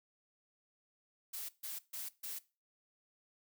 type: noise bursts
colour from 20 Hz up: blue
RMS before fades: -43 dBFS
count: 4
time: 1.33-2.39 s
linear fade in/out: 10 ms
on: 160 ms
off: 140 ms
effects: noise-tail reverb RT60 0.3 s tail -19 dB re dry